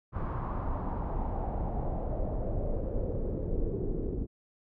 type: noise with low-pass filter sweep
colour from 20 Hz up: brown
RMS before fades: -32 dBFS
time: 0.12-4.27 s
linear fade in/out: 50 ms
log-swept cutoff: 1200 to 360 Hz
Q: 3.4
effects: none